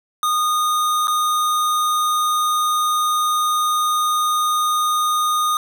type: tone with dropouts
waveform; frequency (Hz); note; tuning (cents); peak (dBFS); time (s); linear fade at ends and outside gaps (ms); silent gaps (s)
square; 1230; D#6; -20; -17; 0.23-5.57; 1; 1.072-1.08
effects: none